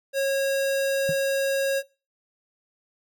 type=tone; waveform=square; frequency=546 Hz; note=C#5; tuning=26 cents flat; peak=-22 dBFS; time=0.13-1.83 s; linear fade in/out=50 ms
type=tone with exponential decay; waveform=triangle; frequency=155.8 Hz; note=D#3; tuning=3 cents sharp; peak=-22 dBFS; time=1.09-1.16 s; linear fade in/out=2 ms; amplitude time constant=15 ms
effects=noise-tail reverb RT60 0.3 s tail -21 dB re dry